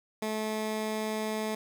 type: tone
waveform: 15% pulse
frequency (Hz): 216.7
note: A3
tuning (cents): -26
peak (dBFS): -24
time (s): 0.22-1.55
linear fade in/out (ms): 5
effects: none